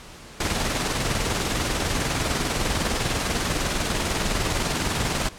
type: noise with tremolo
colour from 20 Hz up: pink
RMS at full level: -23 dBFS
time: 0.4-5.29 s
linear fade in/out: 5 ms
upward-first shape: square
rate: 20 Hz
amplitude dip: 35%
effects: pink hiss -43 dBFS RMS until 5.38 s + low-pass 9000 Hz 12 dB/octave